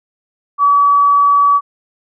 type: tone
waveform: sine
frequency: 1142 Hz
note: D6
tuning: 49 cents flat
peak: -7 dBFS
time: 0.58-1.61 s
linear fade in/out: 50 ms
effects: none